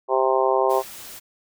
harmonic tone, 131.3 Hz, C3, 6 cents sharp, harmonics 3 / 4 / 5 / 6 / 7 / 8, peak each -22 / -23 / -24 / -25 / -25 / -26 dBFS, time 0.08-0.83 s, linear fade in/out 50 ms
white noise, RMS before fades -39 dBFS, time 0.69-1.2 s, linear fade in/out 20 ms
effects none

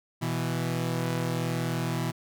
sawtooth tone pair together, 123.47 / 164.81 Hz, B2 / E3, 0 / 0 cents, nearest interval perfect fourth, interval 500 cents, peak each -26 dBFS, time 0.21-2.12 s, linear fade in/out 20 ms, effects none

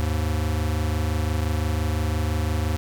square tone pair together, 77.2 / 103.05 Hz, D#2 / G#2, -13 / -13 cents, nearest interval perfect fourth, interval 500 cents, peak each -24 / -27 dBFS, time 0-2.77 s, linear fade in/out 0 ms, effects none

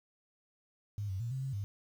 sine tone with pitch steps, 103.1 / 94.7 / 117.5 / 132.1 / 134.4 / 100.7 Hz, G#2 / F#2 / A#2 / C3 / C3 / G2, -12 / +41 / +14 / +17 / +47 / +47 cents, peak -34 dBFS, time 0.98-1.64 s, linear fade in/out 0 ms, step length 110 ms, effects 10-bit

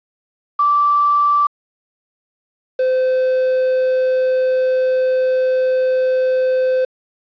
sine / triangle tone pair in turn, 1166 / 514.9 Hz, D6 / C5, -13 / -28 cents, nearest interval octave + major second, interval 1415 cents, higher first, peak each -11 dBFS, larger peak neither, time 0.59-1.47 / 2.79-6.85 s, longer second, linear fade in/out 5 ms, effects resampled to 11025 Hz + 7-bit

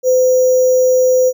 sine tone with sample-and-hold, 510 Hz, C5, 44 cents flat, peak -8 dBFS, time 0.03-1.33 s, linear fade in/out 50 ms, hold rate 6300 Hz, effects none

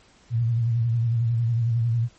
sine tone with vibrato, 116.54 Hz, A#2, in tune, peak -19 dBFS, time 0.3-2.09 s, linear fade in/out 50 ms, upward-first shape sine, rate 11 Hz, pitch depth 58 cents each way, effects pink hiss -56 dBFS RMS until 2.18 s + MP3 32 kbps

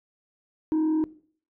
sine tone with frequency modulation, 314 Hz, D#4, 16 cents sharp, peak -18 dBFS, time 0.72-1.04 s, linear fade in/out 0 ms, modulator 41 Hz, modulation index 0.28, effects noise-tail reverb RT60 0.5 s tail -20 dB re dry + tanh soft clip ceiling -20 dBFS

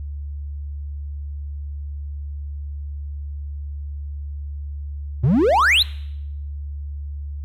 triangle exponential sweep, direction up, 110 to 4281 Hz, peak -11 dBFS, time 5.23-5.83 s, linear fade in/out 10 ms, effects noise-tail reverb RT60 0.8 s tail -23 dB re dry + added 72 Hz sine -27 dBFS peak until 7.44 s

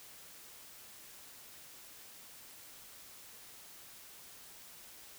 silence, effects white hiss -54 dBFS RMS until 5.18 s

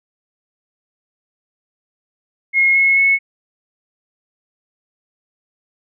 sine tone with pitch steps, 2157 / 2177 / 2197 Hz, C#7 / C#7 / C#7, -48 / -32 / -16 cents, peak -10 dBFS, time 2.53-3.19 s, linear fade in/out 50 ms, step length 220 ms, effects none

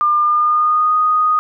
sine tone with pitch glide, 1200 to 1241.6 Hz, D6 to D#6, +37 to -4 cents, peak -11 dBFS, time 0.01-1.39 s, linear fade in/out 0 ms, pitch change +59 cents, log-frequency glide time 0.2-0.95 s, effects none

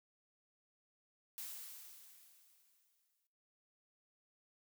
blue noise with exponential decay, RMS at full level -45 dBFS, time 1.38-3.27 s, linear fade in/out 0 ms, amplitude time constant 410 ms, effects noise-tail reverb RT60 0.7 s tail -18 dB re dry

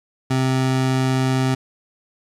25% pulse tone, 130.81 Hz, C3, in tune, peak -13 dBFS, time 0.3-1.55 s, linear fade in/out 10 ms, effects low-pass 9000 Hz 12 dB/octave + 9-bit

